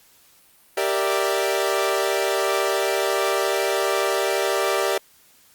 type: chord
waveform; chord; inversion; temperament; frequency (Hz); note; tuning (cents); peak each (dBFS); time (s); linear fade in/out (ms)
sawtooth; E half-diminished seventh; first; equal; 392 / 466.2 / 587.3 / 659.3; G4 / Bb4 / D5 / E5; 0 / 0 / 0 / 0; -20 / -23 / -21 / -24; 0.77-4.98; 5
effects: white hiss -55 dBFS RMS until 5.54 s + Opus 48 kbps